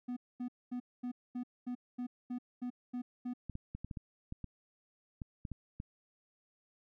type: tone bursts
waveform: triangle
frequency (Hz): 246.9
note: B3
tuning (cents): 0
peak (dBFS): -34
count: 11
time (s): 0.08-3.337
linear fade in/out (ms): 10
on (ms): 87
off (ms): 230
type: clicks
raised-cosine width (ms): 5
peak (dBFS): -29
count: 12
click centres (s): 3.497 / 3.554 / 3.75 / 3.846 / 3.912 / 3.972 / 4.324 / 4.443 / 5.218 / 5.452 / 5.517 / 5.801
effects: none